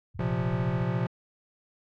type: low-pass noise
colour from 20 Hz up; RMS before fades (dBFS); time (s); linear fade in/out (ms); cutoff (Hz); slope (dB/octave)
pink; -42; 0.14-0.83; 5; 140; 96
type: chord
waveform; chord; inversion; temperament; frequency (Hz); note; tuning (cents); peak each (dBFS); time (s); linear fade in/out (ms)
square; Bb suspended second; none; equal; 116.54 / 130.81 / 174.61; Bb2 / C3 / F3; 0 / 0 / 0; -31; 0.19-1.07; 5
effects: low-pass 2000 Hz 12 dB/octave